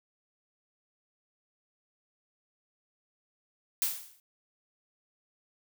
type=noise with exponential decay; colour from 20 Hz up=blue; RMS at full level=-26 dBFS; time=3.82-4.2 s; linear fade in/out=1 ms; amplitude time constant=82 ms; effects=none